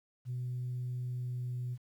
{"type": "tone with pitch glide", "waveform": "sine", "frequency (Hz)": [124.6, 123.88], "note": ["B2", "B2"], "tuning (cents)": [16, 6], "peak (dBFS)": -33, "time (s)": [0.25, 1.78], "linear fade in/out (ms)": 50, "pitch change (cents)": -10, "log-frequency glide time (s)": [0.92, 1.55], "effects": ["tanh soft clip ceiling -31 dBFS", "11-bit"]}